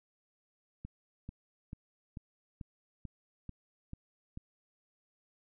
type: click train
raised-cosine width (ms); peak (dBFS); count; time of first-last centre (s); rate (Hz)
5; -30; 9; 0.85-4.374; 2.27
effects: none